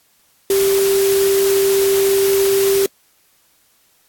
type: tone in noise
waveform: sine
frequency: 392 Hz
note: G4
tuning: in tune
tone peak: -12 dBFS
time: 0.5-2.86 s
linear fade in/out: 2 ms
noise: white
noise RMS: -23 dBFS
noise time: 0.5-2.86 s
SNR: +8 dB
effects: white hiss -57 dBFS RMS until 4.08 s + AAC 64 kbps